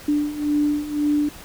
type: beating tone pair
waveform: sine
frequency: 293.7 / 295.6 Hz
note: D4 / D4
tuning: 0 / +11 cents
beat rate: 1.9 Hz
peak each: -24 / -20 dBFS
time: 0.08-1.29 s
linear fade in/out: 5 ms
effects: pink hiss -41 dBFS RMS until 1.44 s